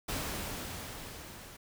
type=noise with level ramp; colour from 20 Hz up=pink; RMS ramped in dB=-35 to -50 dBFS; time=0.08-1.57 s; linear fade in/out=10 ms; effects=none